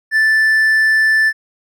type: tone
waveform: triangle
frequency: 1760 Hz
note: A6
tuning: in tune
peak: -8 dBFS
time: 0.11-1.33 s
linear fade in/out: 50 ms
effects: none